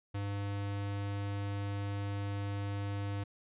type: tone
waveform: square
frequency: 100.6 Hz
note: G2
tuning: 45 cents sharp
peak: -35 dBFS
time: 0.14-3.24 s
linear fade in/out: 10 ms
effects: resampled to 8000 Hz